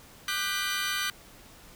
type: chord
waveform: 20% pulse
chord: G major seventh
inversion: second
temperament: equal with one note detuned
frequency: 1196.6 / 1480 / 1568 / 1975.5 Hz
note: D6 / F#6 / G6 / B6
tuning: +32 / 0 / 0 / 0 cents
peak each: -29 dBFS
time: 0.28-1.1 s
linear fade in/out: 2 ms
effects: pink hiss -52 dBFS RMS until 1.75 s